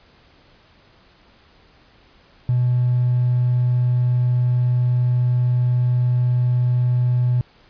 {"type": "tone with hard clipping", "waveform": "triangle", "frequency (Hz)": 123.47, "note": "B2", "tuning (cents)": 0, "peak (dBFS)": -15, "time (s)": [2.49, 7.41], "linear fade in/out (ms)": 0, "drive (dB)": 3, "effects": ["pink hiss -53 dBFS RMS until 7.69 s", "resampled to 11025 Hz"]}